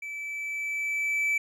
triangle tone with level ramp, 2312 Hz, D7, 28 cents flat, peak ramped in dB -33 to -21 dBFS, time 0.02-1.38 s, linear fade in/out 5 ms, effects none

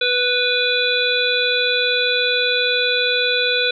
harmonic tone, 493.9 Hz, B4, in tune, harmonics 1 / 3 / 5 / 7 / 8, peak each -22 / -22 / -22 / -22 / -22 dBFS, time 0.01-3.71 s, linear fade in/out 5 ms, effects none

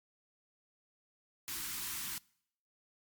white band-stop noise, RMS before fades -40 dBFS, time 1.48-2.18 s, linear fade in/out 0 ms, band 370 to 910 Hz, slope 48 dB/octave, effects noise-tail reverb RT60 0.7 s tail -25 dB re dry + MP3 96 kbps

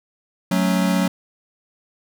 square chord, F# minor, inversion none, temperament equal, 185 / 220 / 277.2 Hz, F#3 / A3 / C#4, 0 / 0 / 0 cents, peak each -19 / -24 / -25 dBFS, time 0.51-1.08 s, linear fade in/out 5 ms, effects none

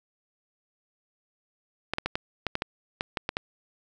clicks, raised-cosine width 0.3 ms, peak -11 dBFS, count 11, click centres 1.936 / 1.984 / 2.06 / 2.155 / 2.467 / 2.554 / 2.621 / 3.009 / 3.172 / 3.291 / 3.369 s, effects none

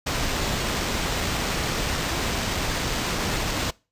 pink noise with sample-and-hold, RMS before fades -26 dBFS, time 0.06-3.71 s, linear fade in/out 10 ms, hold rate 11025 Hz, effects noise-tail reverb RT60 0.3 s tail -23 dB re dry + resampled to 32000 Hz

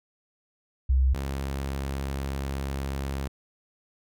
sine / sawtooth tone pair in turn, 65.41 / 68.28 Hz, C2 / C#2, 0 / -26 cents, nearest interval minor second, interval 74 cents, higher second, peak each -18 / -25 dBFS, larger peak first, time 0.89-1.14 / 1.14-3.28 s, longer second, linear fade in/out 10 ms, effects none

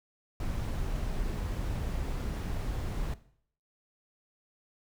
brown noise, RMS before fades -33 dBFS, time 0.4-3.14 s, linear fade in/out 2 ms, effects noise-tail reverb RT60 0.6 s tail -17 dB re dry

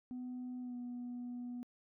sine tone with pitch glide, 250 to 244.4 Hz, B3 to B3, +21 to -18 cents, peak -39 dBFS, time 0.11-1.63 s, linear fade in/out 0 ms, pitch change -39 cents, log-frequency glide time 0.61-0.76 s, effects tanh soft clip ceiling -39 dBFS

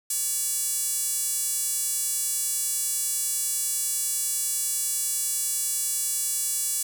sawtooth tone with high-pass filter, 570 Hz, C#5, 48 cents sharp, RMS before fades -27 dBFS, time 0.1-6.83 s, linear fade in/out 5 ms, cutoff 8300 Hz, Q 2, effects none

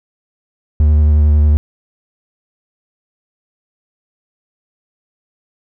triangle tone with vibrato, 75.1 Hz, D2, 39 cents sharp, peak -5 dBFS, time 0.8-1.57 s, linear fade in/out 0 ms, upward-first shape square, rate 11 Hz, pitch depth 18 cents each way, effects none

